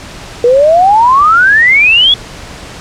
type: exponential sweep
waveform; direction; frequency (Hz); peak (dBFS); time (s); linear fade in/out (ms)
sine; up; 470 to 3440; -3; 0.44-2.14; 2
effects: pink hiss -28 dBFS RMS until 2.8 s + low-pass 7000 Hz 12 dB/octave